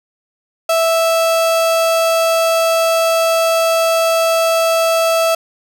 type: tone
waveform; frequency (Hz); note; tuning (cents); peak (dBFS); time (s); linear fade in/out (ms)
35% pulse; 658; E5; -3; -10; 0.69-5.35; 5
effects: none